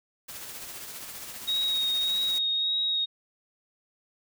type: noise with tremolo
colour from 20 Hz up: white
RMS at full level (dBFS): -39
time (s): 0.28-2.39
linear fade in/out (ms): 10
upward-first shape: sine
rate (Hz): 15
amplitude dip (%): 35
type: tone with vibrato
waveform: sine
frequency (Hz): 3765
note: A#7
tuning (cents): +16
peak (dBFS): -24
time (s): 1.47-3.06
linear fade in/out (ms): 20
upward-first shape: sine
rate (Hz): 1.7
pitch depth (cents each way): 18
effects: none